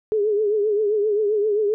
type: tone with vibrato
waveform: sine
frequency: 420 Hz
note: G#4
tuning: 19 cents sharp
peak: -17 dBFS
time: 0.12-1.74 s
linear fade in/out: 0 ms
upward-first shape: triangle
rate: 7.6 Hz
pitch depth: 90 cents each way
effects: none